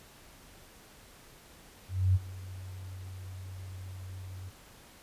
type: tone with ADSR envelope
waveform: sine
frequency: 93.3 Hz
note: F#2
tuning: 15 cents sharp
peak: -20 dBFS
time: 1.88-4.51 s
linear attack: 270 ms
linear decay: 33 ms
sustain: -20 dB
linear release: 31 ms
effects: pink hiss -55 dBFS RMS until 5.02 s + resampled to 32000 Hz